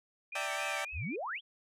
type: tone with vibrato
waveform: sine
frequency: 2403 Hz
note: D7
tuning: 39 cents sharp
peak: -40 dBFS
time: 0.32-1.16 s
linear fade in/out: 5 ms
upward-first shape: triangle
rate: 3.7 Hz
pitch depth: 140 cents each way
type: chord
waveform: 15% pulse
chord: E half-diminished seventh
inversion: third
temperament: equal with one note detuned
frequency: 587.3 / 659.3 / 784 / 910.5 Hz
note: D5 / E5 / G5 / Bb5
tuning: 0 / 0 / 0 / -41 cents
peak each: -32 / -35 / -32 / -37 dBFS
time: 0.35-0.85 s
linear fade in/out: 5 ms
type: exponential sweep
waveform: sine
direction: up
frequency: 51.7 to 3520 Hz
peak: -35 dBFS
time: 0.92-1.41 s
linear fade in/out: 50 ms
effects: low-pass 11000 Hz 12 dB/octave

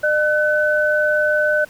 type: tone pair together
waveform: sine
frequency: 603.7 / 1509 Hz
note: D5 / F#6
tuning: +48 / +34 cents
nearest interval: octave + major third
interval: 1586 cents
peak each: -17 dBFS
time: 0.03-1.65 s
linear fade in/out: 10 ms
effects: pink hiss -46 dBFS RMS until 1.69 s

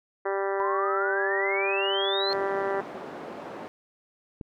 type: harmonic tone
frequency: 196 Hz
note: G3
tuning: in tune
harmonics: 2 / 3 / 4 / 5 / 6 / 7 / 8 / 9 / 10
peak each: -28 / -32 / -34 / -36 / -38 / -39 / -40 / -41 / -42 dBFS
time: 0.25-2.81 s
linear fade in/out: 10 ms
type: exponential sweep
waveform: sine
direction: up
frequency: 980 to 4251 Hz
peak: -27 dBFS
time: 0.6-2.33 s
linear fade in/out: 0 ms
type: band-pass noise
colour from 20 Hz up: white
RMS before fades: -39 dBFS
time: 2.3-3.68 s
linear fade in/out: 0 ms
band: 230 to 700 Hz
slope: 12 dB/octave
type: click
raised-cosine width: 3 ms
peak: -24 dBFS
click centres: 4.412 s
effects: none

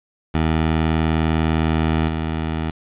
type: tone with level steps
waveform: 15% pulse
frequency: 79.8 Hz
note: D#2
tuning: 44 cents sharp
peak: -10 / -15 dBFS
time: 0.34-2.71 s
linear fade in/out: 10 ms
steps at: 2.07 s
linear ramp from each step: 20 ms
effects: resampled to 8000 Hz + 7-bit

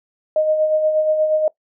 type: tone with tremolo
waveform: sine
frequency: 620 Hz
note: D#5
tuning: 6 cents flat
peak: -12 dBFS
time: 0.36-1.48 s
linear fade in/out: 2 ms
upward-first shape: sine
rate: 8.4 Hz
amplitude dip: 45%
effects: noise-tail reverb RT60 0.1 s tail -20 dB re dry

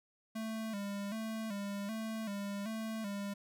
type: tone with vibrato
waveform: square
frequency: 210.9 Hz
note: G#3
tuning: 27 cents sharp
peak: -38 dBFS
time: 0.35-3.34 s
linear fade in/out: 10 ms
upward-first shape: square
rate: 1.3 Hz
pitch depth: 85 cents each way
effects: none

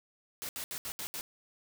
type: noise bursts at uneven times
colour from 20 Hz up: white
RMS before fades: -39 dBFS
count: 6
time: 0.42-0.49 / 0.56-0.64 / 0.71-0.78 / 0.85-0.92 / 0.99-1.07 / 1.14-1.21 s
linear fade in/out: 0 ms
effects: none

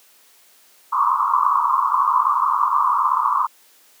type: band-pass noise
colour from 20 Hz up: white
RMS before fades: -18 dBFS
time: 0.92-3.47 s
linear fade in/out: 10 ms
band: 960 to 1200 Hz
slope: 96 dB/octave
effects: white hiss -53 dBFS RMS until 4 s + high-pass 300 Hz 12 dB/octave

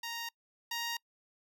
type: tone pair in turn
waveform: 10% pulse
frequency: 932.3 / 936.2 Hz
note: A#5 / A#5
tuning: 0 / +7 cents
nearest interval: unison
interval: 7 cents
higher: second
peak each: -29 / -26 dBFS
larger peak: second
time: 0.03-0.29 / 0.71-0.97 s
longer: neither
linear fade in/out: 5 ms
effects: noise-tail reverb RT60 0.1 s tail -26 dB re dry

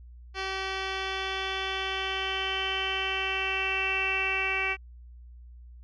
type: tone with low-pass filter sweep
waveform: 10% pulse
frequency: 383.4 Hz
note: G4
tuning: 38 cents flat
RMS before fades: -30 dBFS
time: 0.34-4.77 s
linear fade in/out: 50 ms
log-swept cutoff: 3900 to 2500 Hz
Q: 8.7
effects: added 60 Hz sine -45 dBFS peak until 5.83 s

